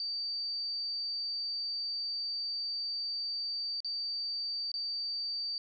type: tone with dropouts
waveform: sine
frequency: 4625 Hz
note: D8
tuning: 27 cents flat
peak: -33 dBFS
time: 0-5.58 s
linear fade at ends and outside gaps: 1 ms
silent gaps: 3.804-3.846 / 4.717-4.74 s
effects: none